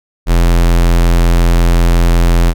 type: tone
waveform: square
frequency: 42.75 Hz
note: F1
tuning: 36 cents flat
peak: -7 dBFS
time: 0.26-2.54 s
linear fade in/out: 50 ms
effects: none